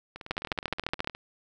two click trains, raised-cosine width 0.3 ms, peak -24 / -11 dBFS, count 20 / 12, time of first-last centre 0.16-1.15 / 0.31-1.074 s, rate 19.2 / 14.4 Hz, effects none

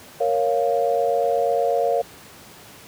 sine chord, Bb minor, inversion none, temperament equal, 466.2 / 554.4 / 698.5 Hz, Bb4 / Db5 / F5, 0 / 0 / 0 cents, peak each -22 dBFS, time 0.2-2.02 s, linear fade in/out 10 ms, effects pink hiss -44 dBFS RMS until 2.87 s + high-pass 100 Hz 12 dB/octave

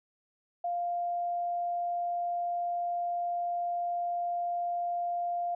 sine tone, 698.5 Hz, F5, in tune, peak -29 dBFS, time 0.64-5.55 s, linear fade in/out 5 ms, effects none

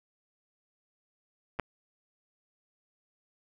clicks, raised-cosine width 0.5 ms, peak -29 / -14 dBFS, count 2, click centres 1.59 / 1.597 s, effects none

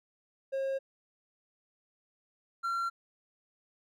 triangle tone pair in turn, 539 / 1368.4 Hz, C#5 / F6, -49 / -36 cents, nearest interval octave + major third, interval 1613 cents, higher second, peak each -28 dBFS, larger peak neither, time 0.52-0.79 / 2.63-2.9 s, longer neither, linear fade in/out 20 ms, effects none

